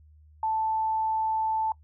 sine tone, 880 Hz, A5, in tune, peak -24 dBFS, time 0.43-1.72 s, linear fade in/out 2 ms, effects noise-tail reverb RT60 0.1 s tail -21 dB re dry + added 76 Hz sine -52 dBFS peak until 1.83 s

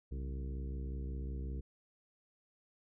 harmonic tone with a mistuned harmonic, 65.41 Hz, C2, in tune, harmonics 1 / 2 / 3 / 4 / 5 / 6 / 7, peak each -38 / -47 / -51 / -53 / -54 / -56 / -57 dBFS, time 0.11-1.61 s, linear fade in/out 10 ms, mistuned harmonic 2, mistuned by +110 cents, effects none

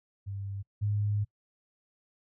sine tone pair in turn, 99 / 103.56 Hz, G2 / G#2, +18 / -4 cents, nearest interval minor second, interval 78 cents, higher second, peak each -34 / -26 dBFS, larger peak second, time 0.26-0.63 / 0.81-1.25 s, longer second, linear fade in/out 20 ms, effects noise-tail reverb RT60 0.1 s tail -25 dB re dry

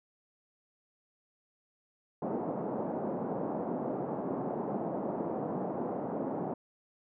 pink band-pass noise, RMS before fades -35 dBFS, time 2.22-6.54 s, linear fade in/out 5 ms, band 180 to 830 Hz, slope 24 dB/octave, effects none

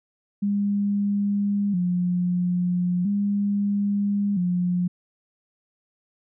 sine tone with vibrato, 190 Hz, F#3, 46 cents sharp, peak -20 dBFS, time 0.42-4.88 s, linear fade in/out 10 ms, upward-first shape square, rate 0.38 Hz, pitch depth 110 cents each way, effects none

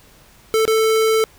square tone with dropouts, 441.7 Hz, A4, 7 cents sharp, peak -14 dBFS, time 0.54-1.24 s, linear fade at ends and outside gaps 0 ms, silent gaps 0.653-0.678 s, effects pink hiss -49 dBFS RMS until 1.38 s

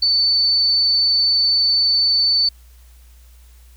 sine tone, 4512 Hz, C#8, 30 cents sharp, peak -13 dBFS, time 0.02-2.49 s, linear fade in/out 5 ms, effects added 60 Hz sine -43 dBFS peak until 3.76 s + white hiss -55 dBFS RMS until 3.76 s

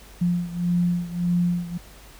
sine beating tone pair, 174.61 / 176.31 Hz, F3 / F3, 0 / +17 cents, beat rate 1.7 Hz, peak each -22 / -25 dBFS, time 0.21-1.78 s, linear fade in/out 10 ms, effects added 50 Hz sine -47 dBFS peak until 2.19 s + pink hiss -48 dBFS RMS until 2.19 s

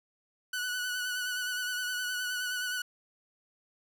sawtooth tone with vibrato, 1483 Hz, F#6, 4 cents sharp, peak -28 dBFS, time 0.53-2.82 s, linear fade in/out 5 ms, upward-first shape sine, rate 9.6 Hz, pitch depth 30 cents each way, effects none

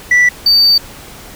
sine tone pair in turn, 1965 / 4601 Hz, B6 / D8, -9 / -36 cents, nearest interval octave + minor third, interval 1473 cents, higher second, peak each -3 dBFS, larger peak neither, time 0.11-0.29 / 0.46-0.78 s, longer second, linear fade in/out 5 ms, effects tanh soft clip ceiling -5 dBFS + pink hiss -34 dBFS RMS until 1.35 s

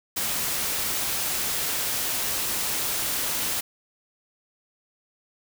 white noise, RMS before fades -27 dBFS, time 0.16-3.61 s, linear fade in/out 10 ms, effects none

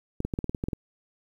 clicks, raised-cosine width 3 ms, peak -16 dBFS, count 10, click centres 0.204 / 0.25 / 0.338 / 0.389 / 0.443 / 0.495 / 0.548 / 0.639 / 0.685 / 0.732 s, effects 9-bit

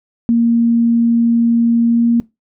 sine tone with pitch glide, 233.1 to 234.5 Hz, A#3 to A#3, 0 to +11 cents, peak -9 dBFS, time 0.29-2.2 s, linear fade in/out 0 ms, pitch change +11 cents, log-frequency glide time 1.86-2.07 s, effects noise-tail reverb RT60 0.2 s tail -21 dB re dry

